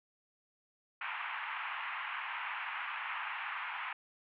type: band-pass noise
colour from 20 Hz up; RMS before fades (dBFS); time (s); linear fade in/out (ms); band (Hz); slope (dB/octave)
pink; -40; 1.01-3.93; 5; 870 to 2800; 48
effects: none